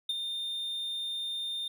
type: tone with ADSR envelope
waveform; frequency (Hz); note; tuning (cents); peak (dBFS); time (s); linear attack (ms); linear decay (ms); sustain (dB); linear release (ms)
triangle; 3625; A#7; -49; -25; 0.09-1.68; 5; 30; -6; 4
effects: none